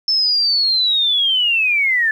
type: linear sweep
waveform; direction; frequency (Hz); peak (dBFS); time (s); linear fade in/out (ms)
sine; down; 5310 to 1722; -13; 0.08-2.11; 2
effects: 8-bit